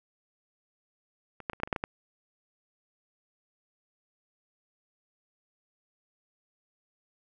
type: clicks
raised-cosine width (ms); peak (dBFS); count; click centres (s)
0.5; -28 / -15 / -26 / -28 / -9 / -27 / -11 / -17 / -15; 9; 1.403 / 1.498 / 1.533 / 1.601 / 1.634 / 1.675 / 1.728 / 1.762 / 1.839
effects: none